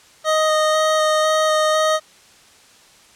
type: tone with vibrato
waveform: 25% pulse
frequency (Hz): 622.3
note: D#5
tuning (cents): 0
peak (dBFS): -11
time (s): 0.24-2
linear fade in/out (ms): 50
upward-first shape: square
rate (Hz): 2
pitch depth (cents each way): 8
effects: white hiss -49 dBFS RMS until 3.15 s + low-pass 8000 Hz 12 dB/octave